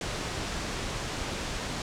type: low-pass noise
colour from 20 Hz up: pink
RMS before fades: -34 dBFS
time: 0.01-1.82 s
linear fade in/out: 2 ms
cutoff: 7700 Hz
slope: 24 dB/octave
effects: none